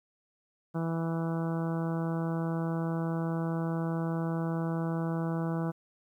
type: harmonic tone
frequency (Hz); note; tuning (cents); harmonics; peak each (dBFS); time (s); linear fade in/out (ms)
164.81; E3; 0; 1 / 2 / 3 / 4 / 5 / 6 / 7 / 8 / 9; -30 / -36 / -40 / -42 / -44 / -46 / -47 / -48 / -49; 0.74-5.72; 20
effects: 11-bit